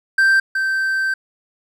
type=tone pair in turn; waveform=triangle; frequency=1568 / 1556.3 Hz; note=G6 / G6; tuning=0 / -13 cents; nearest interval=unison; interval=13 cents; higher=first; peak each=-9 / -15 dBFS; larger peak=first; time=0.18-0.4 / 0.55-1.14 s; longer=second; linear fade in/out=5 ms; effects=none